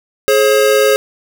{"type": "tone pair together", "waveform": "square", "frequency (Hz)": [422.5, 539], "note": ["G#4", "C#5"], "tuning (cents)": [30, -49], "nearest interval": "major third", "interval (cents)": 421, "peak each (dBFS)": -12, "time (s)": [0.28, 0.96], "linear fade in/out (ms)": 0, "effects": []}